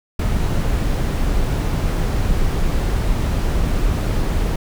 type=noise; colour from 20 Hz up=brown; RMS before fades=-18 dBFS; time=0.19-4.56 s; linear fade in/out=5 ms; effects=none